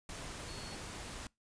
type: tone in noise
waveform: sine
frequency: 4368 Hz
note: C#8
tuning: 26 cents flat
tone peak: -51 dBFS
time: 0.48-0.75 s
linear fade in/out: 2 ms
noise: pink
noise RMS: -45 dBFS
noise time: 0.09-1.27 s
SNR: -9 dB
effects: noise-tail reverb RT60 0.2 s tail -24 dB re dry + resampled to 22050 Hz